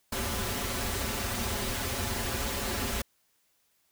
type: noise with comb filter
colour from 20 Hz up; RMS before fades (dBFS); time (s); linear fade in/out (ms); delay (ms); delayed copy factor
pink; -32; 0.12-3.02; 5; 6.4; -0.9
effects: white hiss -71 dBFS RMS until 3.91 s